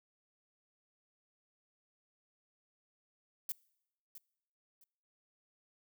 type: noise with echo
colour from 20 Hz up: violet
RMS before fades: -37 dBFS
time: 3.49-3.52 s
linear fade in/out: 2 ms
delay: 660 ms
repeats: 2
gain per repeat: -13 dB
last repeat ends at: 4.84 s
effects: noise-tail reverb RT60 0.8 s tail -24 dB re dry